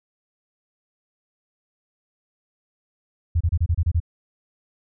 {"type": "tone bursts", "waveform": "sine", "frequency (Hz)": 84, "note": "E2", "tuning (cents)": 33, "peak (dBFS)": -16, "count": 8, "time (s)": [3.35, 4.002], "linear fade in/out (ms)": 10, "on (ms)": 57, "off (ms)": 28, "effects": []}